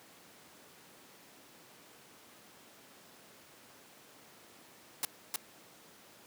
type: noise with echo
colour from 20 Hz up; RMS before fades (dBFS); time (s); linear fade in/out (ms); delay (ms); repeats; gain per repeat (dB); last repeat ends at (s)
white; -32; 5.03-5.05; 2; 310; 1; -2; 5.36
effects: pink hiss -57 dBFS RMS until 6.26 s + high-pass 200 Hz 12 dB/octave